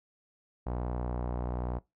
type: tone with low-pass filter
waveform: sawtooth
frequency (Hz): 60.9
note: B1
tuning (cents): -24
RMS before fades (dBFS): -34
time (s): 0.66-1.79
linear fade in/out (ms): 10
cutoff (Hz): 850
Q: 1.8
effects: noise-tail reverb RT60 0.2 s tail -21 dB re dry